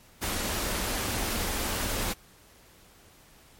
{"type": "band-stop noise", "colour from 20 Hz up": "pink", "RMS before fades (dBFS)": -30, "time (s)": [0.21, 2.14], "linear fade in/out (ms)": 20, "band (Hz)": [120, 170], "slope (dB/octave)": 96, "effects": ["pink hiss -56 dBFS RMS until 3.59 s", "MP3 64 kbps"]}